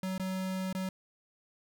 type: tone with dropouts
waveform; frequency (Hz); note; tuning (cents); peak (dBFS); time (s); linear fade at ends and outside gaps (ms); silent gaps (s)
square; 187.9; F#3; +27; -33; 0.03-0.89; 2; 0.18-0.197 / 0.728-0.749
effects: none